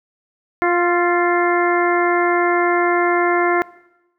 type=harmonic tone with a mistuned harmonic; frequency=350.2 Hz; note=F4; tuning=5 cents sharp; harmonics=1 / 2 / 3 / 4 / 5 / 6; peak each=-17 / -20 / -22 / -23 / -24 / -25 dBFS; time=0.62-3.62 s; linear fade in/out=0 ms; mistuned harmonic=4; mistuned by=-26 cents; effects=noise-tail reverb RT60 0.9 s tail -20 dB re dry